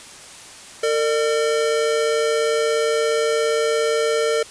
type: tone pair together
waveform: square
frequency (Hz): 454.3 / 600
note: A#4 / D5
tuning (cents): -45 / +37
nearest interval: perfect fourth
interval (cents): 482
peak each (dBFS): -19 / -24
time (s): 0.83-4.43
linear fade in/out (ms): 5
effects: white hiss -40 dBFS RMS until 4.5 s + resampled to 22050 Hz